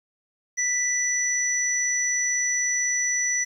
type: tone pair together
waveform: sine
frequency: 1978 / 5918 Hz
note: B6 / F#8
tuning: +2 / -1 cents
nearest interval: octave + perfect fifth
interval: 1897 cents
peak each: -26 / -23 dBFS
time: 0.57-3.45 s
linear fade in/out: 20 ms
effects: 9-bit